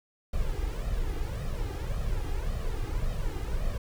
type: noise with flanger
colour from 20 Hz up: brown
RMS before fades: -30 dBFS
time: 0.33-3.78 s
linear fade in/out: 5 ms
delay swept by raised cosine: 1.6 to 2.5 ms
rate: 1.8 Hz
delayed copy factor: +0.7
effects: none